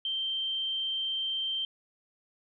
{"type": "tone", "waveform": "sine", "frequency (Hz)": 3136, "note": "G7", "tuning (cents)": 0, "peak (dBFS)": -29, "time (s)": [0.05, 1.65], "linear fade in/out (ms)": 2, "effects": []}